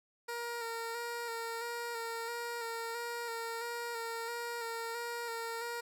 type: tone with vibrato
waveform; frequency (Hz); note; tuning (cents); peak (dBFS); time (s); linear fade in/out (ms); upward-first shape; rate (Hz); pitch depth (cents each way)
15% pulse; 466.2; A#4; 0; -31; 0.28-5.81; 10; square; 1.5; 24
effects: none